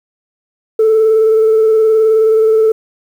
sine tone with vibrato, 440 Hz, A4, in tune, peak -5 dBFS, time 0.79-2.72 s, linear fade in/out 5 ms, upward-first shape square, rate 19 Hz, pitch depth 17 cents each way, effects tanh soft clip ceiling -4 dBFS + 7-bit

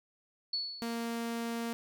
sine tone with exponential decay, 4421 Hz, C#8, 5 cents flat, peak -29 dBFS, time 0.53-1.22 s, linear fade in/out 5 ms, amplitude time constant 150 ms
sawtooth tone, 232.2 Hz, A#3, 7 cents flat, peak -30 dBFS, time 0.82-1.73 s, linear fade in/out 0 ms
effects none

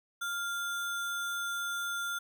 sine tone with sample-and-hold, 1398 Hz, F6, 1 cent sharp, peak -32 dBFS, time 0.21-2.19 s, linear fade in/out 10 ms, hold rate 4900 Hz, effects none

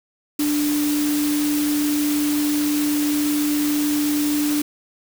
sine tone in noise, 295.2 Hz, D4, 9 cents sharp, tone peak -18 dBFS, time 0.39-4.62 s, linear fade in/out 5 ms, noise white, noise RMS -28 dBFS, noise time 0.39-4.62 s, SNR +7 dB, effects none

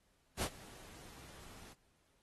pink noise with ADSR envelope, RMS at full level -35 dBFS, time 0.37-1.74 s, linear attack 56 ms, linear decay 62 ms, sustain -21 dB, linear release 20 ms, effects pink hiss -75 dBFS RMS until 2.22 s + AAC 32 kbps

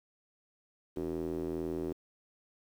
square tone with band-pass filter, 41.2 Hz, E1, in tune, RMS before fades -36 dBFS, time 0.96-1.93 s, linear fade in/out 10 ms, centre 350 Hz, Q 4, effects 10-bit

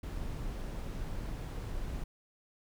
brown noise, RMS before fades -38 dBFS, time 0.03-2.04 s, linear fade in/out 5 ms, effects none

